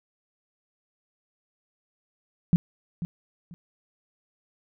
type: tone with echo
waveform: sine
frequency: 171.2 Hz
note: F3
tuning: 34 cents flat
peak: -14 dBFS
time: 2.53-2.56 s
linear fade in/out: 0 ms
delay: 490 ms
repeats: 2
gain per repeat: -13 dB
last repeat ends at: 3.54 s
effects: none